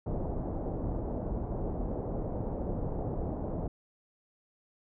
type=low-pass noise; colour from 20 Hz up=pink; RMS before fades=-34 dBFS; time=0.06-3.68 s; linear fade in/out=5 ms; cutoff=720 Hz; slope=24 dB/octave; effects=none